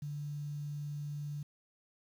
sine tone with quantisation, 146.3 Hz, D3, 6 cents flat, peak -37 dBFS, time 0.02-1.43 s, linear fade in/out 5 ms, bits 10, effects none

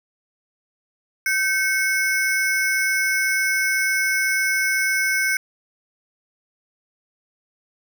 square ring-modulated tone, 1865 Hz, A#6, in tune, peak -16 dBFS, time 1.26-5.37 s, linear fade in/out 2 ms, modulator 321 Hz, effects none

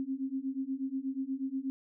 sine beating tone pair, 262.7 / 271 Hz, C4 / C#4, +7 / -39 cents, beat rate 8.3 Hz, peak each -36 / -35 dBFS, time 0-1.7 s, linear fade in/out 0 ms, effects none

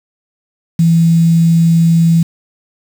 sine tone with quantisation, 166.2 Hz, E3, 15 cents sharp, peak -6 dBFS, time 0.79-2.23 s, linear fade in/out 5 ms, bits 5, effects none

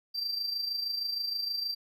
triangle tone with amplitude modulation, 4699 Hz, D8, in tune, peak -27 dBFS, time 0.14-1.75 s, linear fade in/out 20 ms, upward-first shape sine, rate 26.4 Hz, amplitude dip 55%, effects none

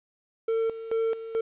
triangle tone with tremolo, 451.2 Hz, A4, 44 cents sharp, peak -21 dBFS, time 0.48-1.41 s, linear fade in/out 5 ms, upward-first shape square, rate 2.3 Hz, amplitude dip 75%, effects resampled to 8000 Hz + 10-bit

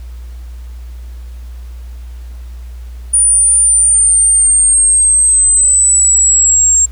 sine exponential sweep, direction down, 9500 to 7459 Hz, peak -6 dBFS, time 3.13-6.86 s, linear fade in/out 10 ms, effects added 60 Hz sine -25 dBFS peak until 6.91 s + pink hiss -47 dBFS RMS until 6.91 s

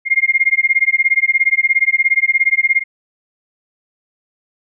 sine tone with tremolo, 2125 Hz, C7, 26 cents sharp, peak -7 dBFS, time 0.05-2.84 s, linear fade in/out 50 ms, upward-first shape sine, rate 17 Hz, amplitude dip 100%, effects none

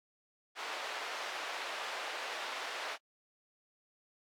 pink band-pass noise, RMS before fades -41 dBFS, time 0.55-2.98 s, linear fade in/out 50 ms, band 660 to 3700 Hz, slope 12 dB/octave, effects high-pass 400 Hz 12 dB/octave + AAC 64 kbps

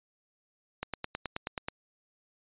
click train, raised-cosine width 0.3 ms, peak -17 dBFS, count 9, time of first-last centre 0.83-1.685 s, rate 9.36 Hz, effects resampled to 8000 Hz

